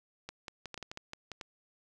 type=clicks; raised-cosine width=0.2 ms; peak=-24 dBFS; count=11; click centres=0.29 / 0.482 / 0.657 / 0.743 / 0.777 / 0.827 / 0.915 / 0.974 / 1.134 / 1.317 / 1.412 s; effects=none